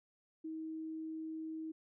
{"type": "tone", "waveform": "sine", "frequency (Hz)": 318.2, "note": "D#4", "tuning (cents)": 39, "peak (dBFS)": -40, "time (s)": [0.44, 1.72], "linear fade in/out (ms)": 10, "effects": []}